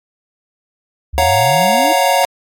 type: exponential sweep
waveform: sine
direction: up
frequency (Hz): 65.41 to 330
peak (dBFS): -19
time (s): 1.13-1.93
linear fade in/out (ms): 10
type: chord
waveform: square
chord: Gb major seventh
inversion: second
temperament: equal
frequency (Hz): 554.4 / 698.5 / 740 / 932.3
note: Db5 / F5 / Gb5 / Bb5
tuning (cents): 0 / 0 / 0 / 0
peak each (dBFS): -17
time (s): 1.18-2.25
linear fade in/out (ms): 0
type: clicks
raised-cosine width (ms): 2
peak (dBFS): -17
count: 2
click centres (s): 1.193 / 1.226
effects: AAC 64 kbps

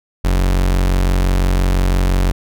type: tone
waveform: 40% pulse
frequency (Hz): 45.86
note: F#1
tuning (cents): -15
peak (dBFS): -11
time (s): 0.24-2.32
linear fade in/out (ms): 10
effects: none

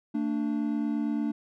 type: tone pair together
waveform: triangle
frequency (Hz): 224.9 / 293.7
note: A3 / D4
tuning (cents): +38 / 0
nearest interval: perfect fourth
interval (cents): 462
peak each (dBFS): -27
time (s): 0.14-1.32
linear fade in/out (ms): 10
effects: none

